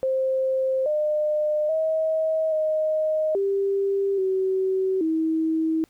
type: tone with pitch steps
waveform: sine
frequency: 526 / 605 / 636 / 623 / 394.5 / 379 / 320.4 Hz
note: C5 / D#5 / D#5 / D#5 / G4 / F#4 / E4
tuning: +9 / -49 / +38 / +2 / +11 / +42 / -49 cents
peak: -20 dBFS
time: 0.03-5.84 s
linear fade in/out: 0 ms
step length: 830 ms
effects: pink hiss -62 dBFS RMS until 5.89 s